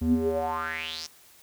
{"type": "tone with band-pass filter sweep", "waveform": "square", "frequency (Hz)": 80.4, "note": "E2", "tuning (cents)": -43, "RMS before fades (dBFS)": -28, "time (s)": [0.01, 1.07], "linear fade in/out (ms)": 10, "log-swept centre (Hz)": [170, 5800], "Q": 5.9, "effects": ["white hiss -55 dBFS RMS until 1.42 s"]}